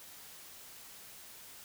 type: silence
effects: white hiss -52 dBFS RMS until 1.64 s